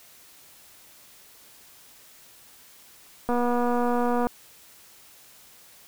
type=click train; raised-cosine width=1 ms; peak=-13 dBFS; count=238; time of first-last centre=3.29-4.269 s; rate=242 Hz; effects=white hiss -52 dBFS RMS until 5.87 s